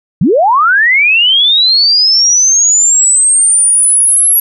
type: linear sweep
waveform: sine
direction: up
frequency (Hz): 131.9 to 11400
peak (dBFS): -5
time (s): 0.21-4.4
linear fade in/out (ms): 5
effects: none